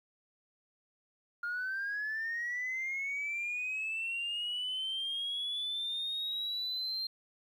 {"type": "linear sweep", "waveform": "sine", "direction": "up", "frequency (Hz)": [1406, 4186], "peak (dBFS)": -32, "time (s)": [1.43, 7.07], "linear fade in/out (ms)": 5, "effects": ["tanh soft clip ceiling -30 dBFS", "11-bit"]}